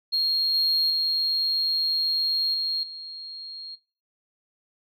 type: tone with level steps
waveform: sine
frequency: 4253 Hz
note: C8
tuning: 27 cents sharp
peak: -19 / -17 / -20 / -23 / -35 dBFS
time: 0.12-3.76 s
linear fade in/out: 20 ms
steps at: 0.54 / 0.9 / 2.54 / 2.83 s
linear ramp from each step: 2 ms
effects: noise-tail reverb RT60 0.4 s tail -24 dB re dry + tanh soft clip ceiling -18 dBFS